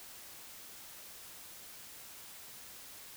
silence, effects white hiss -51 dBFS RMS until 3.16 s

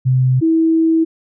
sine tone pair in turn, 128.8 / 324.6 Hz, C3 / E4, -27 / -27 cents, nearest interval octave + major third, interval 1600 cents, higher second, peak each -10 dBFS, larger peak neither, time 0.05-0.41 / 0.41-1.05 s, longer second, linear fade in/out 20 ms, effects none

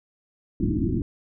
white low-pass noise, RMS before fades -24 dBFS, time 0.6-1.02 s, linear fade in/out 2 ms, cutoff 350 Hz, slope 96 dB/octave, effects none

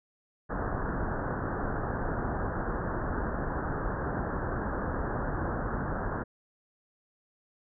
pink low-pass noise, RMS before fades -32 dBFS, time 0.49-6.24 s, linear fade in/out 20 ms, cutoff 1700 Hz, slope 96 dB/octave, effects none

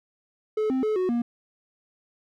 triangle tone with pitch steps, 430.8 / 261.3 / 430.4 / 369 / 237.2 Hz, A4 / C4 / A4 / F#4 / A#3, -37 / -2 / -38 / -5 / +30 cents, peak -20 dBFS, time 0.57-1.22 s, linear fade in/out 5 ms, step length 130 ms, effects none

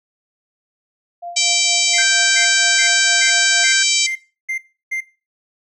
sine tone with tremolo, 695 Hz, F5, 9 cents flat, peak -25 dBFS, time 1.22-3.65 s, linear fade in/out 10 ms, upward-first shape triangle, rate 4.3 Hz, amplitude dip 90%
harmonic tone, 778 Hz, G5, 13 cents flat, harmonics 3 / 4 / 5 / 6 / 7 / 8 / 9 / 10, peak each -22 / -22 / -22 / -22 / -22 / -22 / -22 / -22 dBFS, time 1.36-4.07 s, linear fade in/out 10 ms
triangle tone bursts, 2093 Hz, C7, in tune, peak -18 dBFS, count 8, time 1.93-5.008 s, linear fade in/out 10 ms, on 96 ms, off 330 ms
sine tone, 1568 Hz, G6, in tune, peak -17 dBFS, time 1.98-3.83 s, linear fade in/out 5 ms
effects noise-tail reverb RT60 0.3 s tail -17 dB re dry

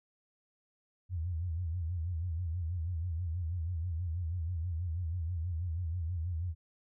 sine tone with vibrato, 85.1 Hz, F2, 44 cents flat, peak -32 dBFS, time 1.09-6.55 s, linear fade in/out 50 ms, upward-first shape sine, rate 6.2 Hz, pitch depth 130 cents each way, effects none

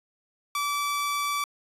sawtooth tone, 1156 Hz, D6, 28 cents flat, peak -22 dBFS, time 0.55-1.44 s, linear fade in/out 2 ms, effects resampled to 32000 Hz

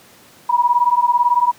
sine beating tone pair, 959 / 977 Hz, A#5 / B5, +49 / -19 cents, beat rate 18 Hz, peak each -15 dBFS, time 0.49-1.52 s, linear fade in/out 10 ms, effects pink hiss -46 dBFS RMS until 1.58 s + high-pass 150 Hz 12 dB/octave

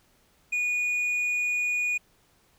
sine tone with tanh clipping, 2455 Hz, D#7, 24 cents flat, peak -25 dBFS, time 0.52-1.98 s, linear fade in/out 10 ms, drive 4 dB, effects pink hiss -64 dBFS RMS until 2.58 s

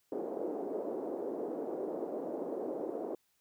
white band-pass noise, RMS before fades -38 dBFS, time 0.12-3.15 s, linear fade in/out 5 ms, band 300 to 530 Hz, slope 24 dB/octave, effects white hiss -75 dBFS RMS until 3.4 s

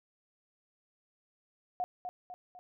sine tone with echo, 723 Hz, F#5, 40 cents flat, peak -30 dBFS, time 1.8-1.84 s, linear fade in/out 0 ms, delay 250 ms, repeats 3, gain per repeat -6 dB, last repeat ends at 2.59 s, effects none

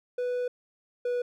triangle tone pair in turn, 493.9 / 489.1 Hz, B4 / B4, 0 / -17 cents, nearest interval unison, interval 17 cents, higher first, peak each -25 / -24 dBFS, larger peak second, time 0.18-0.48 / 1.05-1.22 s, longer first, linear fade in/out 5 ms, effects none

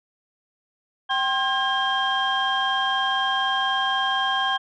sine tone cluster, 777 / 1060 / 1616 / 3194 Hz, G5 / C6 / G#6 / G7, -16 / +22 / -48 / +32 cents, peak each -25 dBFS, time 1.09-4.58 s, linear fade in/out 20 ms, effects tanh soft clip ceiling -13 dBFS

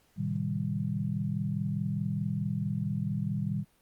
sine chord, A half-diminished seventh, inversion none, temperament equal with one note detuned, 110.89 / 130.81 / 155.56 / 196 Hz, A2 / C3 / Eb3 / G3, +14 / 0 / 0 / 0 cents, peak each -35 / -37 / -33 / -33 dBFS, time 0.16-3.65 s, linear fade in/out 50 ms, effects pink hiss -67 dBFS RMS until 3.81 s + Opus 48 kbps

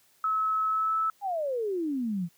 sine tone with pitch glide, 1293 to 1308.8 Hz, E6 to E6, -34 to -13 cents, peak -24 dBFS, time 0.24-1.1 s, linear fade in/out 2 ms, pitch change +21 cents, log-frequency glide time 0.67-0.95 s
sine exponential sweep, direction down, 832 to 163.2 Hz, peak -27 dBFS, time 1.21-2.29 s, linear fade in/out 50 ms
effects white hiss -64 dBFS RMS until 2.37 s + high-pass 80 Hz 12 dB/octave

